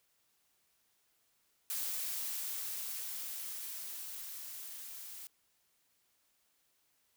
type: noise with level ramp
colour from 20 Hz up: blue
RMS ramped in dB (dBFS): -37 to -48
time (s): 1.7-5.27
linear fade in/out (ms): 0
effects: white hiss -75 dBFS RMS until 7.16 s